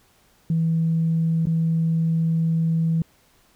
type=tone with dropouts; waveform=sine; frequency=163.4 Hz; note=E3; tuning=15 cents flat; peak=-17 dBFS; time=0.5-3.02 s; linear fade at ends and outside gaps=2 ms; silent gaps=1.456-1.469 s; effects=tanh soft clip ceiling -13 dBFS + pink hiss -59 dBFS RMS until 3.55 s